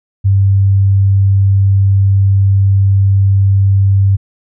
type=tone; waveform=sine; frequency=98 Hz; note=G2; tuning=in tune; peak=-6 dBFS; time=0.24-4.17 s; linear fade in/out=20 ms; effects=none